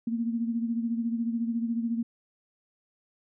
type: beating tone pair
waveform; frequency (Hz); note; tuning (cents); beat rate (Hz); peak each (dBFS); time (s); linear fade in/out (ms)
sine; 230 / 244; A#3 / B3; -23 / -21; 14; -27 / -34; 0.07-2.03; 5
effects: none